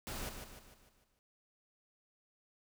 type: noise with echo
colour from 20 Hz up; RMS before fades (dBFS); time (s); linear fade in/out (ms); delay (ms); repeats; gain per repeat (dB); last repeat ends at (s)
pink; -42; 0.07-0.29; 0; 150; 6; -6; 1.19
effects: none